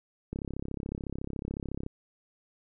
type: click train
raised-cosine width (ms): 3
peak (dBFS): -22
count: 53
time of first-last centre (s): 0.33-1.864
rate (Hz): 33.9
effects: none